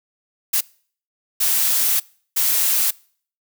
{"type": "noise bursts at uneven times", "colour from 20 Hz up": "blue", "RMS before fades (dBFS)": -18, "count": 3, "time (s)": [[0.53, 0.61], [1.4, 2], [2.36, 2.91]], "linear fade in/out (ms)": 10, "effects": ["noise-tail reverb RT60 0.5 s tail -24 dB re dry"]}